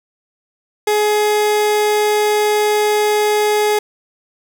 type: tone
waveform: 30% pulse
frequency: 420.7 Hz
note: G#4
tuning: 22 cents sharp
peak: -10 dBFS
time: 0.87-3.79 s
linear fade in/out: 5 ms
effects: none